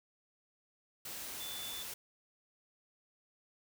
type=tone in noise; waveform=sine; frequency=3498 Hz; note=A7; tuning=11 cents flat; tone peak=-44 dBFS; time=1.4-1.83 s; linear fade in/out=5 ms; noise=white; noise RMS=-44 dBFS; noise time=1.05-1.94 s; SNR=-3 dB; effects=none